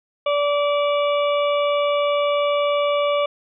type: harmonic tone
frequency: 579 Hz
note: D5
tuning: 25 cents flat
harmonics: 1 / 2 / 4 / 5 / 6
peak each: -18 / -24 / -30 / -32 / -34 dBFS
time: 0.26-3.26 s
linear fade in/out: 5 ms
effects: none